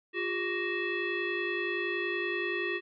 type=tone with frequency modulation; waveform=sine; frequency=1108.7 Hz; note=C#6; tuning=in tune; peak=-29 dBFS; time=0.13-2.81 s; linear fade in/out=50 ms; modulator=756 Hz; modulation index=2.2; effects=none